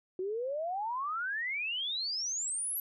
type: exponential sweep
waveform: sine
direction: up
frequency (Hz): 360.4 to 12000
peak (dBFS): -32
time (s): 0.19-2.8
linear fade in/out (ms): 2
effects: none